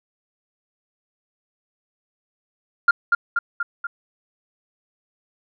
sine tone with echo, 1400 Hz, F6, 4 cents sharp, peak -8 dBFS, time 2.88-2.91 s, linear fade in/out 5 ms, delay 240 ms, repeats 4, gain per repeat -4 dB, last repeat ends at 3.87 s, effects tanh soft clip ceiling -7 dBFS

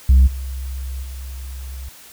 sine tone with level steps, 65.41 Hz, C2, in tune, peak -5 / -24 / -28 dBFS, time 0.09-1.89 s, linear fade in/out 5 ms, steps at 0.26 / 1.02 s, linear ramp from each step 20 ms, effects tanh soft clip ceiling -6 dBFS + white hiss -43 dBFS RMS until 2.12 s

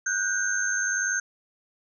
sine tone cluster, 1472 / 1573 / 6340 Hz, F#6 / G6 / G8, -9 / +6 / +19 cents, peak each -28 dBFS, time 0.06-1.2 s, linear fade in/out 5 ms, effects none

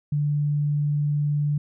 sine tone, 146.83 Hz, D3, in tune, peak -20 dBFS, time 0.12-1.58 s, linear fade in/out 5 ms, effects none

